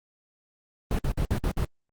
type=noise bursts; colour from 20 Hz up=brown; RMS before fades=-25 dBFS; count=6; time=0.91-1.648 s; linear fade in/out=2 ms; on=78 ms; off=54 ms; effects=Opus 24 kbps